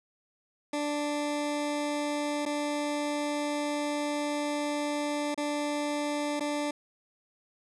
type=tone with dropouts; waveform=20% pulse; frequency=293.7 Hz; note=D4; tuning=in tune; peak=-24 dBFS; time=0.73-6.71 s; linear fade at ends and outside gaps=5 ms; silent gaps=2.454-2.46 / 5.345-5.376 / 6.397-6.406 s; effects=resampled to 24000 Hz